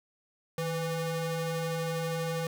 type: ring-modulated tone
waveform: 45% pulse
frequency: 329.6 Hz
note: E4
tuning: in tune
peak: -27 dBFS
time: 0.58-2.47 s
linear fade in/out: 2 ms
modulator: 171 Hz
effects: none